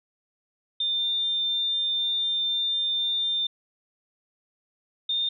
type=tone pair in turn; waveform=sine; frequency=3599 / 3630 Hz; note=A7 / A#7; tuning=+38 / -47 cents; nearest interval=unison; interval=15 cents; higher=second; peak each=-23 dBFS; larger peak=neither; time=0.8-3.47 / 5.09-5.29 s; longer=first; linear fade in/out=5 ms; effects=none